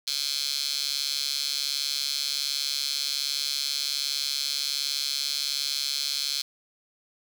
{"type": "tone with high-pass filter", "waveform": "15% pulse", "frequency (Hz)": 141.3, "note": "C#3", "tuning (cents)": 34, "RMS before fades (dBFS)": -29, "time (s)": [0.07, 6.42], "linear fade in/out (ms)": 5, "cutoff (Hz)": 4200, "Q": 4, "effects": []}